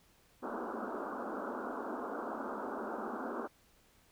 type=band-pass noise; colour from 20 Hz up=pink; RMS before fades=-40 dBFS; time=0.42-3.48 s; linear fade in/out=20 ms; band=210 to 1500 Hz; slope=96 dB/octave; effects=pink hiss -67 dBFS RMS until 4.11 s